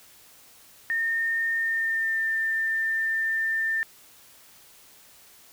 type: tone with pitch glide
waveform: sine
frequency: 1825 to 1793.6 Hz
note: A#6 to A6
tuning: -37 to +33 cents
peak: -23 dBFS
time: 0.9-3.83 s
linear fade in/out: 0 ms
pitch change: -30 cents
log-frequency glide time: 1.55-2.27 s
effects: white hiss -53 dBFS RMS until 5.52 s